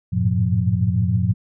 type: tone cluster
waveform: sine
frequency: 92.1 / 104.8 / 111.6 / 125.9 / 178 Hz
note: F#2 / G#2 / A2 / B2 / F3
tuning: -7 / +16 / +25 / +34 / +33 cents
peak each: -22 / -26 / -20 / -26 / -22 dBFS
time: 0.12-1.34 s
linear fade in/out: 20 ms
effects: none